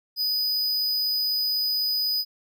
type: tone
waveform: square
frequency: 4978 Hz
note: D#8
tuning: in tune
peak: -23 dBFS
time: 0.16-2.25 s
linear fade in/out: 50 ms
effects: none